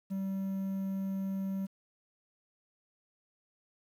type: tone with quantisation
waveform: triangle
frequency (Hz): 193.1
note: G3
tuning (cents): -26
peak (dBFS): -30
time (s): 0.1-1.67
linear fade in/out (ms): 20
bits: 10
effects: none